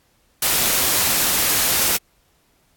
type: noise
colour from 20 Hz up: white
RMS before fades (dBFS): -18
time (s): 0.42-1.97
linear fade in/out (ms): 5
effects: pink hiss -61 dBFS RMS until 2.76 s + AAC 64 kbps